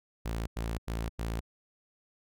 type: tone bursts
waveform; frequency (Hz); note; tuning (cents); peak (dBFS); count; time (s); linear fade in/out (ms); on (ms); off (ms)
sawtooth; 56.3; A1; +40; -28; 4; 0.25-1.406; 10; 220; 92
effects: none